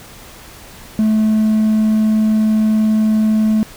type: tone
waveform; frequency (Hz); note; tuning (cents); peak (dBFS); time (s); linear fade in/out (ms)
triangle; 216.9; A3; -25; -8; 0.99-3.63; 0
effects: tanh soft clip ceiling -4 dBFS + pink hiss -38 dBFS RMS until 3.76 s

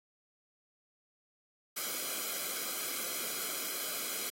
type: noise with comb filter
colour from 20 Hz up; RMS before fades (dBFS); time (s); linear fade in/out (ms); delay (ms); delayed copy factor
white; -37; 1.76-4.3; 10; 1.1; -0.7
effects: high-pass 200 Hz 12 dB/octave + AAC 48 kbps

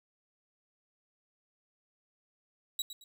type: tone with echo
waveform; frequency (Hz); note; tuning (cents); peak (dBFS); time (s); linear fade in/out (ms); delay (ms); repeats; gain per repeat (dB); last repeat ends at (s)
sawtooth; 3875; B7; -34; -28; 2.79-2.82; 2; 110; 2; -11; 3.04
effects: none

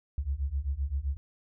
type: beating tone pair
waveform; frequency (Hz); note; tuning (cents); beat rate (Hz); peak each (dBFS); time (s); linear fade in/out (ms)
sine; 65.41 / 73.11; C2 / D2; 0 / -7; 7.7; -32 / -31; 0.18-1.17; 0
effects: none

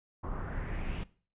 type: noise with low-pass filter sweep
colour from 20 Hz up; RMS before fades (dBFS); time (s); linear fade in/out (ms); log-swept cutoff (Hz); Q
brown; -36; 0.23-1.04; 10; 1100 to 3100; 2.9
effects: noise-tail reverb RT60 0.4 s tail -19 dB re dry + resampled to 8000 Hz

